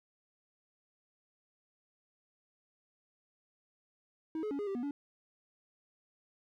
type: tone with pitch steps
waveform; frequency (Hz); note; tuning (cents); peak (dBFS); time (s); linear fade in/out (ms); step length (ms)
triangle; 318.7 / 425.4 / 281 / 412.1 / 391.6 / 242.6 / 285.7; D#4 / G#4 / C#4 / G#4 / G4 / B3 / D4; +42 / +42 / +24 / -13 / -2 / -31 / -48; -32; 4.35-4.91; 2; 80
effects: none